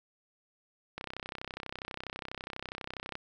click train, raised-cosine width 0.3 ms, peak -22 dBFS, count 71, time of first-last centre 0.98-3.154 s, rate 32.2 Hz, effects none

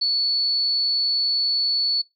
sine tone, 4435 Hz, C#8, in tune, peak -18 dBFS, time 0.01-2.02 s, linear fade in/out 10 ms, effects noise-tail reverb RT60 0.2 s tail -24 dB re dry

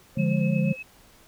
sine tone with vibrato, 530 Hz, C5, 22 cents sharp, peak -32 dBFS, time 0.15-0.77 s, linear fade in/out 50 ms, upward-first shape sine, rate 6.1 Hz, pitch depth 40 cents each way
sine chord, D diminished, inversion none, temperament equal, 146.83 / 174.61 / 207.7 Hz, D3 / F3 / Ab3, 0 / 0 / 0 cents, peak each -25 dBFS, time 0.17-0.73 s, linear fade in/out 5 ms
sine tone with tremolo, 2578 Hz, E7, 39 cents flat, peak -33 dBFS, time 0.18-0.83 s, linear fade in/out 10 ms, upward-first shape triangle, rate 8.3 Hz, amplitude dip 65%
effects pink hiss -55 dBFS RMS until 1.27 s

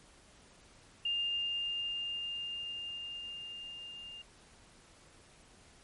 sine tone with level ramp, 2808 Hz, F7, 9 cents sharp, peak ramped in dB -30 to -45 dBFS, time 1.05-4.22 s, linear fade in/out 5 ms, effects pink hiss -60 dBFS RMS until 5.83 s + MP3 48 kbps

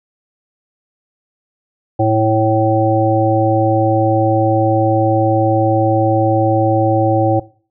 harmonic tone, 110 Hz, A2, in tune, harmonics 1 / 3 / 5 / 7, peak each -16 / -16 / -16 / -16 dBFS, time 1.99-7.4 s, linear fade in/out 10 ms, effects noise-tail reverb RT60 0.4 s tail -19 dB re dry

